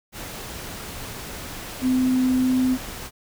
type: tone in noise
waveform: sine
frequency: 256.3 Hz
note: C4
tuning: 36 cents flat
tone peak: -17 dBFS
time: 1.81-2.78 s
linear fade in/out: 50 ms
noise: pink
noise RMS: -35 dBFS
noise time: 0.12-3.11 s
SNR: +15 dB
effects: none